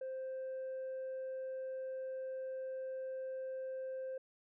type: tone with tanh clipping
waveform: sine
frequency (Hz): 523.3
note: C5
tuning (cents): 0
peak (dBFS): -40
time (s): 0.01-4.18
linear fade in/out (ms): 5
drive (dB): 1
effects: none